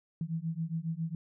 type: beating tone pair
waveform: sine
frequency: 160 / 167.3 Hz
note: D#3 / E3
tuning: +49 / +26 cents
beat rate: 7.3 Hz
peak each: -35 / -35 dBFS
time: 0.21-1.15 s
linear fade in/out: 2 ms
effects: none